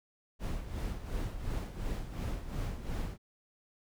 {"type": "noise with tremolo", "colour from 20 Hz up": "brown", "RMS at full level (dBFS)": -34, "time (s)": [0.39, 3.18], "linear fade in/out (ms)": 50, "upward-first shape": "sine", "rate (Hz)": 2.8, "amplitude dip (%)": 65, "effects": []}